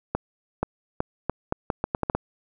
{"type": "accelerating click train", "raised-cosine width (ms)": 1, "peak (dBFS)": -9, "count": 11, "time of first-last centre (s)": [0.15, 2.15], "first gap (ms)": 480, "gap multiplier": 0.78, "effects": []}